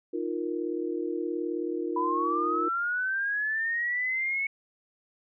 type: chord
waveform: sine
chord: Eb suspended second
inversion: none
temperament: just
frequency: 311.1 / 350 / 466.7 Hz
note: Eb4 / F4 / Bb4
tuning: 0 / +4 / +2 cents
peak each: -33 / -31 / -35 dBFS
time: 0.13-2.69 s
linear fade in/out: 10 ms
type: linear sweep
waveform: sine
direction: up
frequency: 981 to 2217 Hz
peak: -26 dBFS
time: 1.96-4.47 s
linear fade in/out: 5 ms
effects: none